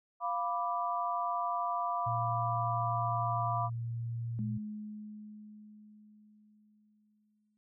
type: chord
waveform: sine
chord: B diminished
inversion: second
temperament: equal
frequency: 698.5 / 987.8 / 1174.7 Hz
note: F5 / B5 / D6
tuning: 0 / 0 / 0 cents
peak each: -35 dBFS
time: 0.2-3.7 s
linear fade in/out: 50 ms
type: tone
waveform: sine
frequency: 116.54 Hz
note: A#2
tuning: in tune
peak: -34 dBFS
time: 2.06-4.58 s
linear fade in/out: 10 ms
type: tone with exponential decay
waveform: sine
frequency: 211.6 Hz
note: G#3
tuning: 33 cents sharp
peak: -34 dBFS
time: 4.39-7.57 s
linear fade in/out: 0 ms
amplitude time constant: 690 ms
effects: none

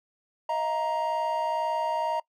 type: tone cluster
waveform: triangle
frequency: 631 / 693 / 935 Hz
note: D#5 / F5 / A#5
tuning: +24 / -14 / +5 cents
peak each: -29 / -34 / -25 dBFS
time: 0.49-2.2 s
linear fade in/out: 5 ms
effects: noise-tail reverb RT60 0.1 s tail -22 dB re dry

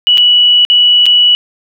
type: tone with dropouts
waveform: sine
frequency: 2943 Hz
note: F#7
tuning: 10 cents flat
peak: -4 dBFS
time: 0.07-1.35 s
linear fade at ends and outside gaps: 0 ms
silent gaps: 0.174-0.18 / 0.65-0.7 / 1.057-1.064 s
effects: none

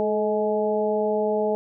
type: harmonic tone with a mistuned harmonic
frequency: 210.9 Hz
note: G#3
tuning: 27 cents sharp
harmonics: 1 / 2 / 3 / 4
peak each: -29 / -23 / -25 / -30 dBFS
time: 0-1.55 s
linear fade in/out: 0 ms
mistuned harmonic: 2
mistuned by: +32 cents
effects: none

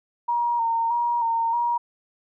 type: tone with vibrato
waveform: sine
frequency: 934 Hz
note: A#5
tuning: 3 cents sharp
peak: -20 dBFS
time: 0.28-1.78 s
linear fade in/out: 10 ms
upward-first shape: square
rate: 1.6 Hz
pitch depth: 31 cents each way
effects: none

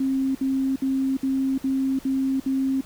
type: tone bursts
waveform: sine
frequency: 267 Hz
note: C4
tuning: 35 cents sharp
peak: -20 dBFS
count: 7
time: 0-2.81 s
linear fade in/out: 5 ms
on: 350 ms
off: 60 ms
effects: pink hiss -47 dBFS RMS until 2.85 s

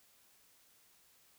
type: silence
effects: white hiss -67 dBFS RMS until 1.38 s

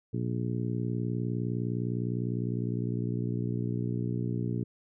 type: harmonic tone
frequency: 59.8 Hz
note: A#1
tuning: 45 cents sharp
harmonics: 2 / 3 / 4 / 5 / 6 / 7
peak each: -31 / -35 / -37 / -39 / -41 / -42 dBFS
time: 0.13-4.64 s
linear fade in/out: 10 ms
effects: none

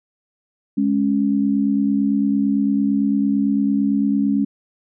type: tone pair together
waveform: sine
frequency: 208.3 / 277.2 Hz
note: G#3 / C#4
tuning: +5 / 0 cents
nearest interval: perfect fourth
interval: 495 cents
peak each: -18 dBFS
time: 0.77-4.45 s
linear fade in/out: 10 ms
effects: none

